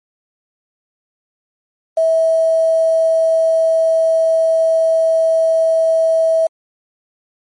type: tone with quantisation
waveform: sine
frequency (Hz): 650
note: E5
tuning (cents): -24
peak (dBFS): -10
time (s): 1.97-6.47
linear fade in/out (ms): 5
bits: 6
effects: MP3 48 kbps